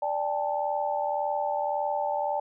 sine chord, D suspended fourth, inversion none, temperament equal with one note detuned, 587.3 / 798.2 / 880 Hz, D5 / G5 / A5, 0 / +31 / 0 cents, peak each -30 dBFS, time 0.02-2.4 s, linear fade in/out 5 ms, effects none

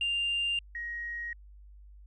sine tone pair in turn, 2794 / 1886 Hz, F7 / A#6, 0 / +20 cents, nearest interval perfect fifth, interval 680 cents, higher first, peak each -26 / -34 dBFS, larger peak first, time 0.01-0.59 / 0.75-1.33 s, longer neither, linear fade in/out 2 ms, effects tanh soft clip ceiling -24 dBFS + added 50 Hz sine -49 dBFS peak until 2.06 s

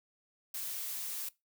blue noise, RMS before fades -39 dBFS, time 0.54-1.29 s, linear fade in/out 5 ms, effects noise-tail reverb RT60 0.2 s tail -20 dB re dry

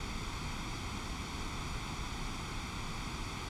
pink noise with comb filter, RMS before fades -39 dBFS, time 0-3.49 s, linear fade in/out 5 ms, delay 0.87 ms, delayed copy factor +0.65, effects low-pass 6000 Hz 12 dB/octave

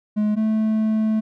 triangle tone pair in turn, 211.2 / 218 Hz, G#3 / A3, +29 / -16 cents, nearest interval minor second, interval 55 cents, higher second, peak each -15 dBFS, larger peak neither, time 0.16-0.36 / 0.36-1.21 s, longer second, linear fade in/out 20 ms, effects none

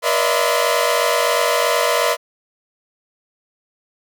sawtooth tone cluster, 479.1 / 573 / 616 / 664 / 1021 Hz, A#4 / D5 / D#5 / E5 / C6, +47 / -43 / -17 / +12 / -43 cents, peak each -18 dBFS, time 0.02-2.17 s, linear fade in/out 50 ms, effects none

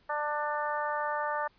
harmonic tone, 297.1 Hz, D4, 20 cents sharp, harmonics 2 / 3 / 4 / 5 / 6, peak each -35 / -33 / -35 / -39 / -39 dBFS, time 0.09-1.48 s, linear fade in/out 10 ms, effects pink hiss -66 dBFS RMS until 1.58 s + resampled to 11025 Hz

